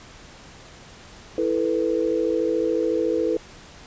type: chord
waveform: sine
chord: E suspended fourth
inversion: none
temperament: equal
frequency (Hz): 329.6 / 440 / 493.9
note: E4 / A4 / B4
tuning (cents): 0 / 0 / 0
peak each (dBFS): -24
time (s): 1.38-3.37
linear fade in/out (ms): 2
effects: pink hiss -45 dBFS RMS until 3.86 s + resampled to 16000 Hz